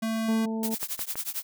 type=tone; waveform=square; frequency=223.3 Hz; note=A3; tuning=26 cents sharp; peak=-27 dBFS; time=0.02-0.46 s; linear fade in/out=10 ms
type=harmonic tone; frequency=222.3 Hz; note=A3; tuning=18 cents sharp; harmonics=1 / 2 / 3 / 4; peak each=-28 / -36 / -42 / -41 dBFS; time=0.28-0.75 s; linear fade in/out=10 ms
type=noise with tremolo; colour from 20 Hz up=blue; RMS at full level=-29 dBFS; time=0.63-1.43 s; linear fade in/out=2 ms; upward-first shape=triangle; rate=11 Hz; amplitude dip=100%
type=click train; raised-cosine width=0.5 ms; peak=-22 dBFS; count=3; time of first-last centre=0.83-1.156 s; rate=6.14 Hz
effects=none